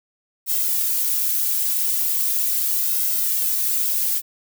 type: noise with flanger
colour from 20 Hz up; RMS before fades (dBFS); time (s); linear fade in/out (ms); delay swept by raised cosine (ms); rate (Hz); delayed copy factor
violet; -21; 0.46-4.22; 50; 1.7 to 3.3; 0.39; -1
effects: none